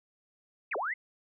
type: linear two-way sweep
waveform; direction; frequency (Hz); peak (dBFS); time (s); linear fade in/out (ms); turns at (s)
sine; down then up; 2794 to 366 to 2134; -30; 0.71-0.94; 10; 0.76
effects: none